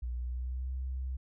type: tone with pitch glide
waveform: sine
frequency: 60.4 to 64.74 Hz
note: B1 to C2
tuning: -38 to -18 cents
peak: -33 dBFS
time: 0.02-1.17 s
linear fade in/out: 10 ms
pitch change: +120 cents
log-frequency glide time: 0.14-0.74 s
effects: none